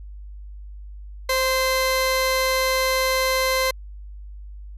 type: tone pair together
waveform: 25% pulse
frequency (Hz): 523.3 / 2068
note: C5 / C7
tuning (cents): 0 / -21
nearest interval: 2 octaves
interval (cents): 2379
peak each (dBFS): -17 / -20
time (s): 1.29-3.71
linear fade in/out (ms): 5
effects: added 50 Hz sine -35 dBFS peak until 4.77 s + resampled to 32000 Hz